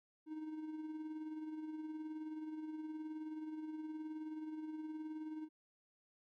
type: tone with tremolo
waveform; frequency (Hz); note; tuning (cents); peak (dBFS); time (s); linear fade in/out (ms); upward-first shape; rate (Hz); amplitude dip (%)
triangle; 311.1; D#4; 0; -39; 0.26-5.49; 50; sine; 19; 45
effects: none